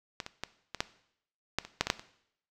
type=clicks; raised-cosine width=0.2 ms; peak=-17 / -22 / -16 / -19 / -10 / -10 / -25 / -7 / -13 / -6 / -26 dBFS; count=11; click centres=0.202 / 0.264 / 0.436 / 0.747 / 0.805 / 1.586 / 1.65 / 1.81 / 1.87 / 1.901 / 1.995 s; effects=noise-tail reverb RT60 0.7 s tail -17 dB re dry